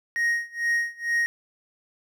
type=tone with tremolo; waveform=triangle; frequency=1873 Hz; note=A#6; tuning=8 cents sharp; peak=-18 dBFS; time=0.16-1.26 s; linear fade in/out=0 ms; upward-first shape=sine; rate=2.2 Hz; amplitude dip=95%; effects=none